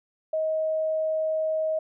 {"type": "tone", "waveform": "sine", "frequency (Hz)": 631, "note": "D#5", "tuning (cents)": 24, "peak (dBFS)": -23, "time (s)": [0.33, 1.79], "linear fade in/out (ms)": 5, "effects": []}